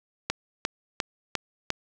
click train, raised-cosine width 0.2 ms, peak -8 dBFS, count 5, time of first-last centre 0.3-1.704 s, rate 2.85 Hz, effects none

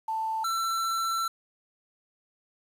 sine / square tone pair in turn, 885 / 1342.6 Hz, A5 / E6, +10 / +31 cents, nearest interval perfect fifth, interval 721 cents, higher second, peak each -27 / -27 dBFS, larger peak neither, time 0.08-0.44 / 0.44-1.28 s, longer second, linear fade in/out 5 ms, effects resampled to 32000 Hz + 9-bit

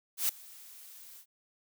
blue noise with ADSR envelope, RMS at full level -27 dBFS, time 0.17-1.26 s, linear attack 120 ms, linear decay 4 ms, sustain -24 dB, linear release 76 ms, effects none

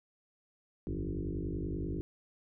sine tone with frequency modulation, 120 Hz, B2, 49 cents flat, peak -33 dBFS, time 0.87-2.01 s, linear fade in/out 0 ms, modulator 50.2 Hz, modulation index 5.2, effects none

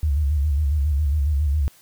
sine tone with vibrato, 73 Hz, D2, 10 cents flat, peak -17 dBFS, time 0.03-1.68 s, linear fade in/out 0 ms, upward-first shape square, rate 7.3 Hz, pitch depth 88 cents each way, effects white hiss -53 dBFS RMS until 1.81 s

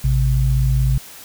sine tone pair together, 55 / 130.81 Hz, A1 / C3, 0 / 0 cents, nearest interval octave + minor third, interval 1500 cents, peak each -16 dBFS, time 0.04-0.98 s, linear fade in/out 5 ms, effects white hiss -39 dBFS RMS until 1.24 s

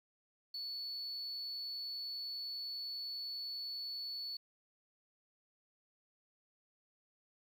sine tone, 4435 Hz, C#8, in tune, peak -38 dBFS, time 0.54-4.37 s, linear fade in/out 5 ms, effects tanh soft clip ceiling -38 dBFS + 11-bit

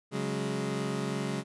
25% pulse chord, C# suspended fourth, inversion none, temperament equal, 138.59 / 185 / 207.7 Hz, C#3 / F#3 / G#3, 0 / 0 / 0 cents, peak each -31 / -32 / -31 dBFS, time 0.11-1.44 s, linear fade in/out 50 ms, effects resampled to 24000 Hz

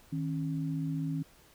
sine tone pair together, 157.47 / 272.9 Hz, D#3 / C#4, +21 / -27 cents, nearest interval minor seventh, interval 952 cents, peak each -32 / -35 dBFS, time 0.12-1.23 s, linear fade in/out 10 ms, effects pink hiss -60 dBFS RMS until 1.54 s

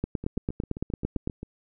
two click trains, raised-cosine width 3 ms, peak -23 / -14 dBFS, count 10 / 12, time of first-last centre 0.24-1.43 / 0.04-1.275 s, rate 7.56 / 8.91 Hz, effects none

